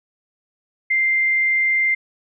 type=tone; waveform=sine; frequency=2093 Hz; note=C7; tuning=in tune; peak=-15 dBFS; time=0.9-1.95 s; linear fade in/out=10 ms; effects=none